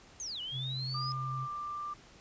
sine linear two-way sweep, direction down then up, 6640 to 2893 to 5110 Hz, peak -37 dBFS, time 0.2-1.12 s, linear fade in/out 0 ms, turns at 0.41 s
sine tone with vibrato, 130.81 Hz, C3, in tune, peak -36 dBFS, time 0.51-1.48 s, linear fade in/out 50 ms, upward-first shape triangle, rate 11 Hz, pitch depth 15 cents each way
sine tone with pitch glide, 1202 to 1183.4 Hz, D6 to D6, +40 to +13 cents, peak -36 dBFS, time 0.94-1.94 s, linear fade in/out 10 ms, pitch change -27 cents, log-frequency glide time 1.09-1.41 s
effects pink hiss -57 dBFS RMS until 2.2 s + resampled to 16000 Hz

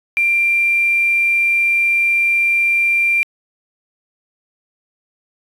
sine tone with quantisation, 2372 Hz, D7, 17 cents sharp, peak -12 dBFS, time 0.17-3.23 s, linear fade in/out 0 ms, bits 6, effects resampled to 32000 Hz

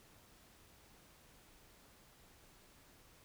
silence, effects pink hiss -64 dBFS RMS until 3.24 s

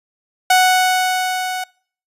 sawtooth tone with level ramp, 740 Hz, F#5, in tune, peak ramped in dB -5 to -18 dBFS, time 0.5-1.64 s, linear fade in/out 5 ms, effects noise-tail reverb RT60 0.5 s tail -25 dB re dry + resampled to 32000 Hz

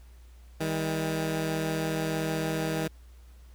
15% pulse tone pair together, 159.45 / 200.9 Hz, D#3 / G3, +43 / +43 cents, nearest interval major third, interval 400 cents, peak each -22 / -29 dBFS, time 0.6-2.88 s, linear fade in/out 10 ms, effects added 60 Hz sine -48 dBFS peak until 3.54 s + pink hiss -63 dBFS RMS until 3.54 s

